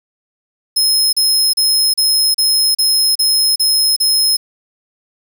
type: tone bursts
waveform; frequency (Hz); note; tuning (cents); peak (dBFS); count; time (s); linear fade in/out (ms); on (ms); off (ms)
sawtooth; 5150; E8; -41; -8; 9; 0.76-4.37; 10; 370; 35
effects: 7-bit